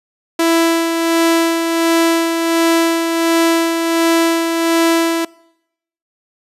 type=tone with tremolo; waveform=sawtooth; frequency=331.7 Hz; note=E4; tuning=11 cents sharp; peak=-6 dBFS; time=0.39-5.25 s; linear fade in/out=5 ms; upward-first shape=sine; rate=1.4 Hz; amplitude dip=45%; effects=noise-tail reverb RT60 0.8 s tail -23 dB re dry + resampled to 32000 Hz